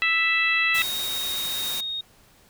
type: harmonic tone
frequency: 659.3 Hz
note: E5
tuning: in tune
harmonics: 2 / 3 / 4 / 5 / 6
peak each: -30 / -23 / -22 / -32 / -32 dBFS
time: 0.02-0.82 s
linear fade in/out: 0 ms
type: noise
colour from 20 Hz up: white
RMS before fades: -32 dBFS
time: 0.74-1.81 s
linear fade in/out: 10 ms
type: tone with pitch glide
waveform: sine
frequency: 3746 to 3724 Hz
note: A#7 to A#7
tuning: +8 to -2 cents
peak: -27 dBFS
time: 0.78-2.01 s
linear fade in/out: 5 ms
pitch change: -10 cents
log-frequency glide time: 1.36-1.78 s
effects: pink hiss -56 dBFS RMS until 2.49 s